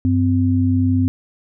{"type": "tone pair together", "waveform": "sine", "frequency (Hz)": [96.4, 257.4], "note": ["G2", "C4"], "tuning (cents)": [-28, -28], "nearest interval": "octave + perfect fourth", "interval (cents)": 1700, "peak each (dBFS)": -16, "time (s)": [0.05, 1.08], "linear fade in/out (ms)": 0, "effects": []}